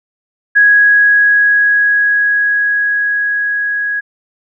sine tone with level ramp, 1661.2 Hz, G#6, in tune, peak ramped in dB -4 to -14 dBFS, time 0.55-4.01 s, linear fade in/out 20 ms, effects none

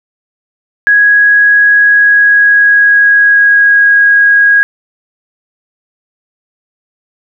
sine tone with pitch glide, 1661.2 to 1645 Hz, G#6 to G#6, 0 to -17 cents, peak -3 dBFS, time 0.87-4.63 s, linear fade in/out 0 ms, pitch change -17 cents, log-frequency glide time 1.74-3.91 s, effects none

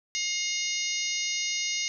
harmonic tone with a mistuned harmonic, 712 Hz, F5, 33 cents sharp, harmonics 3 / 4 / 5 / 6 / 7 / 8 / 9, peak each -33 / -35 / -37 / -39 / -36 / -36 / -33 dBFS, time 0.15-1.88 s, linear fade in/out 0 ms, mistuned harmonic 5, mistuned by +60 cents, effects none

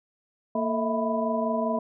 sine tone cluster, 230.7 / 442.1 / 643 / 668 / 991 Hz, A#3 / A4 / E5 / E5 / B5, -18 / +8 / -43 / +23 / +6 cents, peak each -28 / -33 / -28 / -33 / -31 dBFS, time 0.55-1.79 s, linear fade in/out 5 ms, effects none

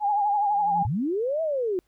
sine tone with vibrato, 821 Hz, G#5, 20 cents flat, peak -20 dBFS, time 0-0.87 s, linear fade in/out 50 ms, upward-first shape sine, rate 12 Hz, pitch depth 56 cents each way
sine tone with exponential growth, 174.7 Hz, F3, 1 cent sharp, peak -26 dBFS, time 0.48-0.83 s, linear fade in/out 5 ms, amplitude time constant 75 ms
sine linear two-way sweep, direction up then down, 87.31 to 660 to 347.8 Hz, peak -23 dBFS, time 0.85-1.79 s, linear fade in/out 0 ms, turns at 1.42 s
effects added 50 Hz sine -70 dBFS peak until 1.87 s + pink hiss -71 dBFS RMS until 1.87 s

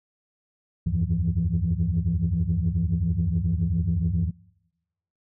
sine tone cluster, 76 / 87.5 / 99.1 / 164.1 / 171.3 Hz, D#2 / F2 / G2 / E3 / F3, -40 / +4 / +19 / -8 / -33 cents, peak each -27 dBFS, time 0.86-4.31 s, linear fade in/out 10 ms, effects noise-tail reverb RT60 1.0 s tail -26 dB re dry + tanh soft clip ceiling -14 dBFS

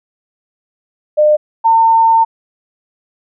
sine tone pair in turn, 604 / 905 Hz, D5 / A5, +48 / +48 cents, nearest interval perfect fifth, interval 700 cents, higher second, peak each -6 dBFS, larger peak neither, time 1.17-1.37 / 1.64-2.25 s, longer second, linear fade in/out 20 ms, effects none

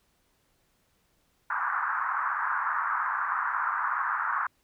pink band-pass noise, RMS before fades -29 dBFS, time 1.5-4.47 s, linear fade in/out 5 ms, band 970 to 1600 Hz, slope 48 dB/octave, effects pink hiss -70 dBFS RMS until 4.63 s

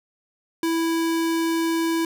square tone, 329.6 Hz, E4, in tune, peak -21 dBFS, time 0.63-2.05 s, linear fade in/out 2 ms, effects none

